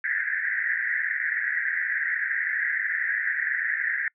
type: band-pass noise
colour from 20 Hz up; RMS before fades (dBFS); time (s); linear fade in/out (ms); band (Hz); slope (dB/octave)
pink; -27; 0.04-4.08; 2; 1600 to 2000; 96
effects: noise-tail reverb RT60 0.1 s tail -26 dB re dry